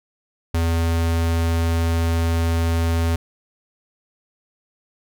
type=tone; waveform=square; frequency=83.1 Hz; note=E2; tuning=15 cents sharp; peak=-18 dBFS; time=0.54-3.16 s; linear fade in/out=5 ms; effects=none